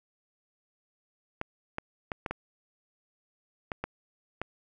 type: clicks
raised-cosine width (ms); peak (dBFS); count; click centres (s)
0.5; -17; 8; 1.414 / 1.784 / 2.118 / 2.262 / 2.31 / 3.718 / 3.84 / 4.416
effects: none